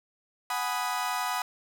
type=chord; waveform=35% pulse; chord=G# minor seventh; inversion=third; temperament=equal; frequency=740 / 830.6 / 987.8 / 1244.5 Hz; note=F#5 / G#5 / B5 / D#6; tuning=0 / 0 / 0 / 0 cents; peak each=-32 / -35 / -31 / -32 dBFS; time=0.5-1.42 s; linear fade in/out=2 ms; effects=none